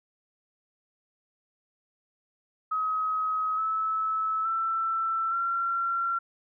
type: tone with pitch steps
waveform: sine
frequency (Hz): 1271 / 1302.2 / 1334.2 / 1367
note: D#6 / E6 / E6 / F6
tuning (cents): +36 / -22 / +20 / -37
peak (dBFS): -25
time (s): 2.71-6.19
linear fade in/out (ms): 10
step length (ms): 870
effects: none